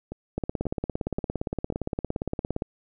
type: two click trains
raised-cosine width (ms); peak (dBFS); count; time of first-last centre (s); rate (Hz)
2; -21 / -14; 4 / 40; 0.12-1.724 / 0.38-2.621; 1.87 / 17.4
effects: none